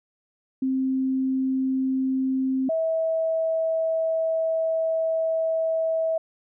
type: tone pair in turn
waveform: sine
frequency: 263.1 / 648.2 Hz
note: C4 / E5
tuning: +10 / -29 cents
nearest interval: octave + major third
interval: 1561 cents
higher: second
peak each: -21 dBFS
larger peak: neither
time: 0.62-2.69 / 2.69-6.18 s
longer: second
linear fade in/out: 5 ms
effects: none